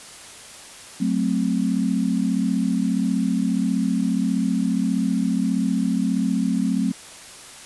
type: chord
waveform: sine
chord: F# diminished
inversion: none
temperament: equal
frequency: 185 / 220 / 261.6 Hz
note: F#3 / A3 / C4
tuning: 0 / 0 / 0 cents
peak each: -23 dBFS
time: 1-6.92 s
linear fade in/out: 10 ms
effects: white hiss -41 dBFS RMS until 7.65 s + resampled to 24000 Hz